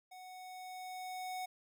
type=tone with level ramp; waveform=square; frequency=740 Hz; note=F#5; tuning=in tune; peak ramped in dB=-51 to -39 dBFS; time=0.11-1.46 s; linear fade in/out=10 ms; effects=none